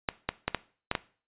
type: clicks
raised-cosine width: 0.3 ms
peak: -10 dBFS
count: 6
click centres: 0.088 / 0.29 / 0.48 / 0.547 / 0.914 / 0.952 s
effects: noise-tail reverb RT60 0.4 s tail -18 dB re dry + resampled to 8000 Hz